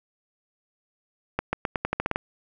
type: accelerating click train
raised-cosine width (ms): 0.5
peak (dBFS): -9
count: 10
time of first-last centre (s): 1.39-2.159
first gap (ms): 140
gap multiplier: 0.87
effects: none